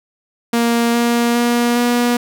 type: tone with pitch steps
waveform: sawtooth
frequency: 234.3 / 236.6 / 238.9 / 241.3 Hz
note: A#3 / A#3 / A#3 / B3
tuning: +9 / +26 / +43 / -40 cents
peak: -9 dBFS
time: 0.53-2.17 s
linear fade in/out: 5 ms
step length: 410 ms
effects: none